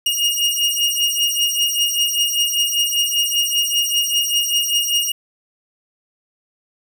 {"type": "beating tone pair", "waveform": "sawtooth", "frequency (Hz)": [2853, 2858.1], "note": ["F7", "F7"], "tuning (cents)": [36, 39], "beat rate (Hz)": 5.1, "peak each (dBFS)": -16, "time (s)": [0.06, 5.12], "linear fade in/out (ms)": 5, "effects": []}